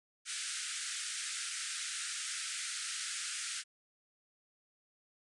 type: band-pass noise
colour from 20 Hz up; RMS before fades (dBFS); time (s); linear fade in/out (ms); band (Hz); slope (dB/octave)
white; -40; 0.25-3.64; 50; 1300 to 9700; 96
effects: none